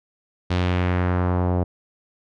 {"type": "tone with low-pass filter sweep", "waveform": "sawtooth", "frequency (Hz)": 90, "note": "F#2", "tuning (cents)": -47, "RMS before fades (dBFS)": -21, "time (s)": [0.5, 1.64], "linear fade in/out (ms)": 10, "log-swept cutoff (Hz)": [4100, 670], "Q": 1.4, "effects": []}